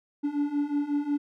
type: beating tone pair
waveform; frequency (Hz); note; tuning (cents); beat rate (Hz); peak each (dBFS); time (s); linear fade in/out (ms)
triangle; 286.2 / 291.7; D4 / D4; -45 / -12; 5.5; -28 / -25; 0.23-1.18; 20
effects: none